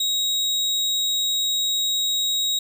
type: tone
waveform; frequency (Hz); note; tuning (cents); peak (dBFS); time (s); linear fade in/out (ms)
35% pulse; 3799; A#7; +32; -18; 0-2.59; 5
effects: none